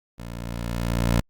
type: tone with level ramp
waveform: 15% pulse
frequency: 58.27 Hz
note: A#1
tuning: in tune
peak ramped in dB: -29 to -11 dBFS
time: 0.18-1.21 s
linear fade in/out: 10 ms
effects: Opus 48 kbps